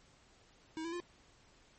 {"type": "tone with pitch steps", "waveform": "square", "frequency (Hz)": [319.1, 334.2, 350], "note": ["D#4", "E4", "F4"], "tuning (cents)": [44, 24, 4], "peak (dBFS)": -39, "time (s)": [0.77, 1.001], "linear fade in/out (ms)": 0, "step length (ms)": 77, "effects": ["pink hiss -65 dBFS RMS until 1.78 s", "MP3 32 kbps"]}